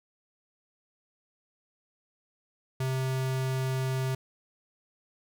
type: tone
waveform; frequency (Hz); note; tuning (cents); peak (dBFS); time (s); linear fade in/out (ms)
square; 131.2; C3; +5; -28; 2.8-4.15; 5
effects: none